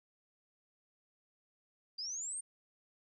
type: linear sweep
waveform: sine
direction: up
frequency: 4699 to 8870 Hz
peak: -38 dBFS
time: 1.98-2.41 s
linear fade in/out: 10 ms
effects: none